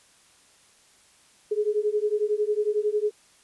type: beating tone pair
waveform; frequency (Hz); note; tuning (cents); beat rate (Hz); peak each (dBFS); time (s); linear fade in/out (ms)
sine; 415.3 / 426.3; G#4 / G#4; 0 / +45; 11; -25; 1.51-3.11; 10
effects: white hiss -58 dBFS RMS until 3.43 s + resampled to 24000 Hz